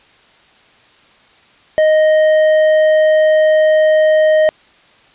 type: tone with tanh clipping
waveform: sine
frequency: 622 Hz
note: D#5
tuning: 1 cent flat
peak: -9 dBFS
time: 1.78-4.49 s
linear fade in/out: 0 ms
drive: 8 dB
effects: white hiss -48 dBFS RMS until 5.14 s + resampled to 8000 Hz